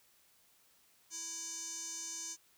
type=tone with band-pass filter; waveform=square; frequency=330.4 Hz; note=E4; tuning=4 cents sharp; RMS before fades=-43 dBFS; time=1.1-2.37 s; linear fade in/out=50 ms; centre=6500 Hz; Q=7.8; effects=white hiss -68 dBFS RMS until 2.57 s